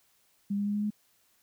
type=tone with pitch steps; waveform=sine; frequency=201.1 / 203.2 / 205.3 / 207.5 / 209.6 Hz; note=G3 / G#3 / G#3 / G#3 / G#3; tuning=+44 / -38 / -20 / -1 / +16 cents; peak=-27 dBFS; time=0.5-0.905 s; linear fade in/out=10 ms; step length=81 ms; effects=white hiss -68 dBFS RMS until 1.42 s